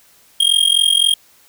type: tone with amplitude modulation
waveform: square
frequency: 3232 Hz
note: G#7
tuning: 48 cents flat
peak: -8 dBFS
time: 0.4-1.14 s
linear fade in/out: 5 ms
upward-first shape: sine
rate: 43.8 Hz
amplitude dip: 90%
effects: white hiss -51 dBFS RMS until 1.48 s